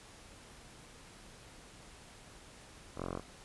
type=tone with low-pass filter; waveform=5% pulse; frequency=44.79 Hz; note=F1; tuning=44 cents sharp; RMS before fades=-40 dBFS; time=2.95-3.22 s; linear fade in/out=50 ms; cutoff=1000 Hz; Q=3.5; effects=pink hiss -55 dBFS RMS until 3.44 s + resampled to 24000 Hz